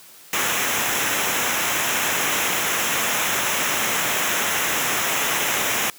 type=noise with comb filter; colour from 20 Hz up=pink; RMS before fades=-22 dBFS; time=0.33-5.9 s; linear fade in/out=2 ms; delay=0.22 ms; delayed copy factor=-0.7; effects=white hiss -46 dBFS RMS until 5.98 s + high-pass 150 Hz 12 dB/octave